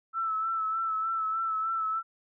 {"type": "tone with vibrato", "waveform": "sine", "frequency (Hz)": 1318.5, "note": "E6", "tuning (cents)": 0, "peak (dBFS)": -27, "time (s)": [0.13, 2.03], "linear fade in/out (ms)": 50, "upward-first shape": "sine", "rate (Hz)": 3.3, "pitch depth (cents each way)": 33, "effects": []}